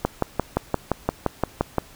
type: click train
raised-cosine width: 1 ms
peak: -5 dBFS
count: 11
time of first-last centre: 0.05-1.783 s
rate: 5.77 Hz
effects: pink hiss -48 dBFS RMS until 1.95 s